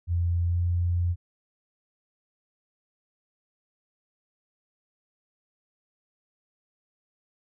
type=tone with pitch glide; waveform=sine; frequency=86.2 to 87.35 Hz; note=F2 to F2; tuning=-22 to +1 cents; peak=-22 dBFS; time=0.07-1.16 s; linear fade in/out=50 ms; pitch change=+23 cents; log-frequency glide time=0.47-0.59 s; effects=none